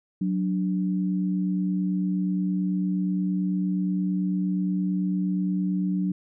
sine tone pair together, 185 / 293.7 Hz, F#3 / D4, 0 / 0 cents, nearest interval minor sixth, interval 800 cents, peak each -23 / -30 dBFS, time 0.21-6.12 s, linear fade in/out 5 ms, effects none

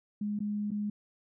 sine tone with dropouts, 207.7 Hz, G#3, in tune, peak -30 dBFS, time 0.21-0.9 s, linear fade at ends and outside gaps 5 ms, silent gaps 0.391-0.403 / 0.707-0.715 s, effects none

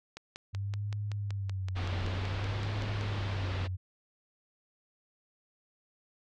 click train, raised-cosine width 0.2 ms, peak -25 dBFS, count 16, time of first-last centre 0.17-3.011 s, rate 5.28 Hz
sine tone with vibrato, 97.7 Hz, G2, 5 cents flat, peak -32 dBFS, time 0.53-3.77 s, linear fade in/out 20 ms, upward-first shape sine, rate 0.54 Hz, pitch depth 100 cents each way
pink low-pass noise, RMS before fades -39 dBFS, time 1.75-3.68 s, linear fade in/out 20 ms, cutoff 4100 Hz, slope 24 dB/octave
effects none

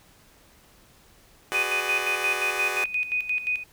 10% pulse chord, G# half-diminished seventh, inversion third, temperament just, 373.8 / 415.3 / 498.4 / 598 Hz, F#4 / G#4 / B4 / D5, +18 / 0 / +16 / +31 cents, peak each -24 / -25 / -28 / -26 dBFS, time 1.52-2.84 s, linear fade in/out 0 ms
sine tone with tremolo, 2489 Hz, D#7, in tune, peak -22 dBFS, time 1.54-3.64 s, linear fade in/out 10 ms, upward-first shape square, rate 5.7 Hz, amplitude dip 70%
effects pink hiss -56 dBFS RMS until 3.72 s

